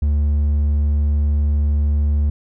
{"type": "tone with hard clipping", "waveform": "sine", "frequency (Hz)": 73.42, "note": "D2", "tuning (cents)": 0, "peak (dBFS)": -15, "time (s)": [0.02, 2.3], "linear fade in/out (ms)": 5, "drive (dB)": 3, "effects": []}